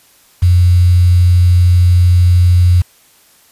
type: tone with quantisation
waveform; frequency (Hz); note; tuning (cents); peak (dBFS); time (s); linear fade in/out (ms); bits
sine; 88.7; F2; +27; -5; 0.42-2.82; 10; 5
effects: white hiss -48 dBFS RMS until 3.51 s + resampled to 32000 Hz